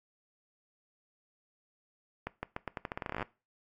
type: accelerating click train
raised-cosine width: 0.5 ms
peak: -20 dBFS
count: 19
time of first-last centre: 2.27-3.227 s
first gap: 160 ms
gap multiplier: 0.84
effects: noise-tail reverb RT60 0.3 s tail -20 dB re dry + AAC 64 kbps

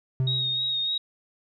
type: tone with exponential decay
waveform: triangle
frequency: 130.1 Hz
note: C3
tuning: 9 cents flat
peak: -18 dBFS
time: 0.2-0.89 s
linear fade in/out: 0 ms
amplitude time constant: 150 ms
type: tone with vibrato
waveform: sine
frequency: 3751 Hz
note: A#7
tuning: 10 cents sharp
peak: -24 dBFS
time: 0.27-0.98 s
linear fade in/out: 5 ms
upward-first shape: sine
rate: 3.3 Hz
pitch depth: 27 cents each way
effects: none

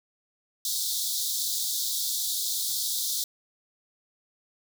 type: high-pass noise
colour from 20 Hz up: pink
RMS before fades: -29 dBFS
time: 0.65-3.24 s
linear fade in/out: 2 ms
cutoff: 3500 Hz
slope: 96 dB/octave
effects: none

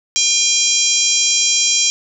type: harmonic tone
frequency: 803 Hz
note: G5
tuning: 41 cents sharp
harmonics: 3 / 4 / 5 / 6 / 7 / 8 / 9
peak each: -23 / -20 / -23 / -23 / -17 / -21 / -19 dBFS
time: 0.16-1.9 s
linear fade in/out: 0 ms
effects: none

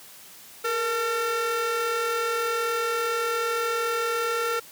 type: ring-modulated tone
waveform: 40% pulse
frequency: 448.3 Hz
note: A4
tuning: 32 cents sharp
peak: -20 dBFS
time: 0.64-4.6 s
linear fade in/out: 10 ms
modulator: 917 Hz
effects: white hiss -47 dBFS RMS until 4.71 s + high-pass 100 Hz 12 dB/octave

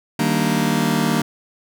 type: chord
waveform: sawtooth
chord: Eb major seventh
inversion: none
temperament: just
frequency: 155.56 / 194.45 / 233.3 / 291.7 Hz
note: Eb3 / G3 / Bb3 / D4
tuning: 0 / -14 / +2 / -12 cents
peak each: -18 / -18 / -16 / -21 dBFS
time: 0.19-1.22 s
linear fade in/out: 5 ms
effects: none

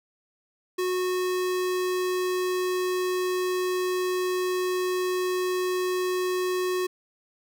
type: tone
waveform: square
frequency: 366 Hz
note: F#4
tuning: 19 cents flat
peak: -25 dBFS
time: 0.78-6.87 s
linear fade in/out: 10 ms
effects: none

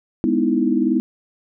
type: chord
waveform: sine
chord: E major seventh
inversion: first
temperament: just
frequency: 206 / 247.2 / 309 / 329.6 Hz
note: G#3 / B3 / D#4 / E4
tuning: -14 / +2 / -12 / 0 cents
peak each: -23 / -19 / -21 / -21 dBFS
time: 0.24-1 s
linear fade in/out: 0 ms
effects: none

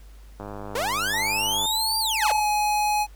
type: click train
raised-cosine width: 1 ms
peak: -22 dBFS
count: 129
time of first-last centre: 0.4-1.655 s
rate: 102 Hz
type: linear two-way sweep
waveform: sawtooth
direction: up then down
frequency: 431.5 to 4772 to 456.4 Hz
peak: -20 dBFS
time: 0.75-2.32 s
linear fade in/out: 5 ms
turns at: 1.99 s
type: tone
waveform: sine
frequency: 880 Hz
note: A5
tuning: in tune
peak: -28 dBFS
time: 1.13-2.41 s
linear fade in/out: 10 ms
type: tone with pitch glide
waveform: square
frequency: 849 to 839.7 Hz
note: G#5 to G#5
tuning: +38 to +19 cents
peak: -21 dBFS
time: 2.19-3.07 s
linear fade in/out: 50 ms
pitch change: -19 cents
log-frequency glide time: 2.34-2.47 s
effects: added 50 Hz sine -43 dBFS peak until 3.15 s + pink hiss -57 dBFS RMS until 3.15 s

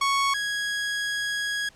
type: tone pair in turn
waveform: sawtooth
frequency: 1108.7 / 1658.1 Hz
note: C#6 / G#6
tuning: 0 / -3 cents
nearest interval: perfect fifth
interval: 697 cents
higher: second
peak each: -17 / -22 dBFS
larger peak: first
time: 0.01-0.34 / 0.34-1.69 s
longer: second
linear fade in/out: 5 ms
effects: pink hiss -55 dBFS RMS until 1.75 s + low-pass 8000 Hz 12 dB/octave

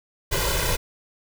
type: noise with comb filter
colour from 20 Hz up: pink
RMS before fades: -23 dBFS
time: 0.31-0.77 s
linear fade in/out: 20 ms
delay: 2 ms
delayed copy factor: +0.95
effects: none

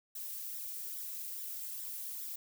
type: noise with flanger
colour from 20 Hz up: violet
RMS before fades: -42 dBFS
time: 0.15-2.36 s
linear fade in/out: 5 ms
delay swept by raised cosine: 0.54 to 2.54 ms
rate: 2.4 Hz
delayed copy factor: +0.65
effects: none

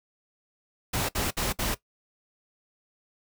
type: noise bursts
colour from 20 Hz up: pink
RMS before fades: -28 dBFS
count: 4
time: 0.93-1.747 s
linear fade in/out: 10 ms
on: 160 ms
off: 59 ms
effects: noise-tail reverb RT60 0.1 s tail -17 dB re dry

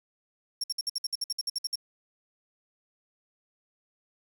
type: tone bursts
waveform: 35% pulse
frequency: 5520 Hz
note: F8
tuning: 21 cents flat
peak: -25 dBFS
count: 14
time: 0.61-1.757 s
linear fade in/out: 5 ms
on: 29 ms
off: 57 ms
effects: 10-bit

